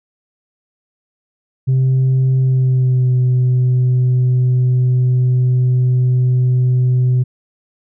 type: tone with pitch glide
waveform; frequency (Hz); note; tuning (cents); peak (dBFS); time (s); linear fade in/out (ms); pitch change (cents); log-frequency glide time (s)
sine; 130.81 to 126.21; C3 to B2; 0 to +38; -8; 1.67-7.24; 20; -62; 2.4-3.15
effects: tanh soft clip ceiling -9 dBFS